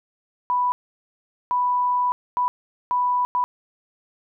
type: tone bursts at uneven times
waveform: sine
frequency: 987.8 Hz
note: B5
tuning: in tune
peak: -18 dBFS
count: 5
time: 0.5-0.72 / 1.51-2.12 / 2.37-2.48 / 2.91-3.25 / 3.35-3.44 s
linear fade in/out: 0 ms
effects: none